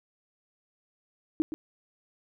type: tone with echo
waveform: sine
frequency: 312.6 Hz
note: D#4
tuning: 8 cents sharp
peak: -21 dBFS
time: 1.4-1.42 s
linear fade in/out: 0 ms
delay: 120 ms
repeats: 1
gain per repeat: -10 dB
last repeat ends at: 1.54 s
effects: none